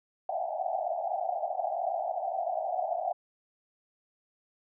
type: band-pass noise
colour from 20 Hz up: white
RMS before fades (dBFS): -32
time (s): 0.29-3.13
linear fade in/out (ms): 2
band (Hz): 630 to 780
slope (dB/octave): 96
effects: none